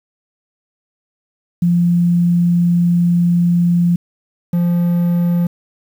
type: tone pair in turn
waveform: sine / triangle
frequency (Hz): 173.5 / 173.5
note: F3 / F3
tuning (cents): -11 / -11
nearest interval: unison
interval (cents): 0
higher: neither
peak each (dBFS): -10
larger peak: neither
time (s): 1.62-3.96 / 4.53-5.47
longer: first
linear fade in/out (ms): 5
effects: 7-bit